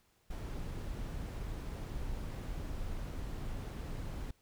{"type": "noise", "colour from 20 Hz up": "brown", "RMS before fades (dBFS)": -40, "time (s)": [0.3, 4.31], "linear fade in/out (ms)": 5, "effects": ["pink hiss -72 dBFS RMS until 4.41 s"]}